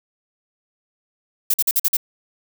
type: noise bursts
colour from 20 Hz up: violet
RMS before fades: -17 dBFS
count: 6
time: 1.5-1.969 s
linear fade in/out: 5 ms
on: 39 ms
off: 47 ms
effects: none